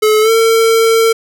square tone with pitch glide, 430 to 452.2 Hz, A4 to A4, -40 to +47 cents, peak -8 dBFS, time 0.02-1.13 s, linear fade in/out 10 ms, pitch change +87 cents, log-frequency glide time 0.21-0.31 s, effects none

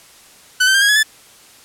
sawtooth tone with pitch steps, 1500 / 1545.7 / 1592.9 / 1641.4 / 1691.5 / 1743.1 Hz, F#6 / G6 / G6 / G#6 / G#6 / A6, +23 / -25 / +27 / -21 / +31 / -17 cents, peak -7 dBFS, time 0.6-1.032 s, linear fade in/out 10 ms, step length 72 ms, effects white hiss -45 dBFS RMS until 1.64 s + low-pass 11000 Hz 12 dB/octave

